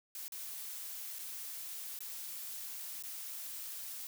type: noise with dropouts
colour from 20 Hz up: blue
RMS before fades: -44 dBFS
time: 0.15-4.07 s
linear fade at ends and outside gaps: 1 ms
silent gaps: 0.281-0.321 / 1.187-1.191 / 1.99-2.005 / 3.025-3.036 s
effects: none